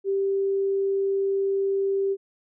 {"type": "tone", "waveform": "sine", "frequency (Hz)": 392, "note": "G4", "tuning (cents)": 0, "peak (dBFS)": -21, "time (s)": [0.04, 2.17], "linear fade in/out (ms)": 50, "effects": []}